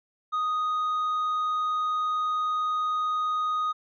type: tone with tanh clipping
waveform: sine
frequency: 1244.5 Hz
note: D#6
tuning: in tune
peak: -25 dBFS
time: 0.32-3.73 s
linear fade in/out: 20 ms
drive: 3 dB
effects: none